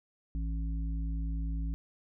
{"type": "harmonic tone", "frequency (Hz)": 55, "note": "A1", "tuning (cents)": 0, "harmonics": [1, 3, 5], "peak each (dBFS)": [-31, -41, -45], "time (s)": [0.35, 1.74], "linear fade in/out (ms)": 0, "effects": []}